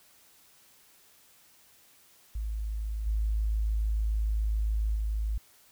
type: tone with level steps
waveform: sine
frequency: 53.5 Hz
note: A1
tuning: 48 cents flat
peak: -30 / -25 / -27 dBFS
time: 2.35-5.38 s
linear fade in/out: 5 ms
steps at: 3.06 / 4.95 s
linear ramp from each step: 10 ms
effects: white hiss -60 dBFS RMS until 5.71 s